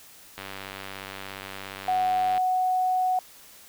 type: click train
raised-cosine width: 0.3 ms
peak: -20 dBFS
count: 195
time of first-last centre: 0.38-2.378 s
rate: 97.1 Hz
type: tone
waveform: sine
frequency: 740 Hz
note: F#5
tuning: in tune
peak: -21 dBFS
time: 1.88-3.19 s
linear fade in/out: 2 ms
effects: white hiss -50 dBFS RMS until 3.68 s